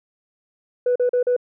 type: tone bursts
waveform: sine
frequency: 493.3 Hz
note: B4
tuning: 2 cents flat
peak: -14 dBFS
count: 4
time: 0.86-1.365 s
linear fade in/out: 5 ms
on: 97 ms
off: 39 ms
effects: tanh soft clip ceiling -13 dBFS